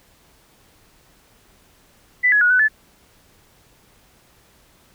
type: tone with pitch steps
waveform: sine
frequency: 1989 / 1684 / 1455 / 1499 / 1737 Hz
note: B6 / G#6 / F#6 / F#6 / A6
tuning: +12 / +24 / -29 / +22 / -23 cents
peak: -12 dBFS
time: 2.23-2.685 s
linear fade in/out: 20 ms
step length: 91 ms
effects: pink hiss -55 dBFS RMS until 4.94 s